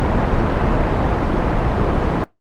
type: low-pass noise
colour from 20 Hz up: pink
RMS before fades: -17 dBFS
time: 0-2.24 s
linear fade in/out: 0 ms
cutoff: 1200 Hz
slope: 12 dB/octave
effects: noise-tail reverb RT60 0.2 s tail -23 dB re dry + Opus 24 kbps